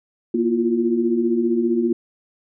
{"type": "tone cluster", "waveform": "sine", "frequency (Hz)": [236.1, 336.6, 351.8], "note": ["A#3", "E4", "F4"], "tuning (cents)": [22, 36, 13], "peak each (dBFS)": [-20, -24, -20], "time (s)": [0.34, 1.93], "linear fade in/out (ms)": 5, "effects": []}